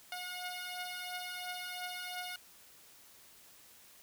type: beating tone pair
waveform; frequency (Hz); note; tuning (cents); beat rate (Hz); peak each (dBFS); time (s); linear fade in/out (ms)
10% pulse; 720 / 722.9; F#5 / F#5; -47 / -40; 2.9; -37 / -33; 0.12-2.36; 2
effects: white hiss -59 dBFS RMS until 4.02 s